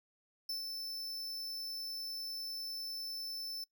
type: tone with ADSR envelope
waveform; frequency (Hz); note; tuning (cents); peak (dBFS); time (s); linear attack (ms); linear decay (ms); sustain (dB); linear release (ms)
45% pulse; 5290; E8; +5; -36; 0.49-3.64; 4; 120; -4; 4
effects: noise-tail reverb RT60 0.1 s tail -20 dB re dry